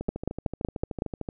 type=two click trains; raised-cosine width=2 ms; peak=-19 / -13 dBFS; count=18 / 6; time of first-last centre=0.01-1.288 / 0.09-1.021 s; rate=13.3 / 5.37 Hz; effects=none